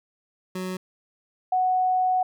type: tone pair in turn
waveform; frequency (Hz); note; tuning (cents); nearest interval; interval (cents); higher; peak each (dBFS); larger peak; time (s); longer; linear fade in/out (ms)
25% pulse / sine; 185 / 740; F#3 / F#5; 0 / 0; 2 octaves; 2400; second; -25 / -19; second; 0.55-0.77 / 1.52-2.23; second; 5
effects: none